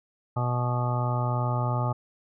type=harmonic tone; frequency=122.7 Hz; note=B2; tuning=11 cents flat; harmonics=1 / 2 / 3 / 4 / 5 / 6 / 7 / 9 / 10; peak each=-25 / -38 / -40 / -42 / -35 / -39 / -33 / -38 / -35 dBFS; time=0.36-1.93 s; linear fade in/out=10 ms; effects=none